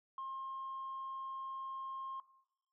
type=tone; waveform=sine; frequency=1067 Hz; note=C6; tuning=34 cents sharp; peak=-39 dBFS; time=0.18-2.2 s; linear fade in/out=2 ms; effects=noise-tail reverb RT60 0.8 s tail -19 dB re dry + tanh soft clip ceiling -37 dBFS